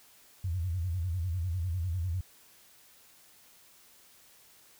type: tone with vibrato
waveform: sine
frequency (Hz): 87.6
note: F2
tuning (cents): +6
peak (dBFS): -29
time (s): 0.44-2.21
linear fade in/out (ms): 5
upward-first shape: square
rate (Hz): 10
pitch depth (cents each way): 120
effects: white hiss -59 dBFS RMS until 4.79 s